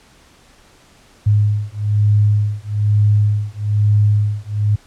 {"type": "beating tone pair", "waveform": "sine", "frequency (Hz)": [103.83, 104.93], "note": ["G#2", "G#2"], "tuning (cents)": [0, 18], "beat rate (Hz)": 1.1, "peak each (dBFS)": -15, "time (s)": [1.26, 4.76], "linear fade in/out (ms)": 10, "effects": ["pink hiss -49 dBFS RMS until 4.86 s", "low-pass 9000 Hz 12 dB/octave"]}